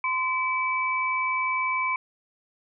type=tone pair together; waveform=sine; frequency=1031 / 2300 Hz; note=C6 / D7; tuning=-26 / -37 cents; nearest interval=octave + major second; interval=1389 cents; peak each=-26 dBFS; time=0.04-1.96 s; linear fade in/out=2 ms; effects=none